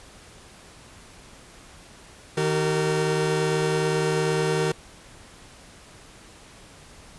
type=tone cluster; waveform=40% pulse; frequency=156.4 / 382.4 / 459.9 Hz; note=D#3 / G4 / A#4; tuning=+9 / -43 / -23 cents; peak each=-25 dBFS; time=2.37-4.72 s; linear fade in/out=5 ms; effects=pink hiss -48 dBFS RMS until 7.18 s + resampled to 24000 Hz